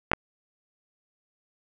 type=clicks; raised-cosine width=0.5 ms; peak=-5 dBFS; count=2; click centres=0.116 / 0.134 s; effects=none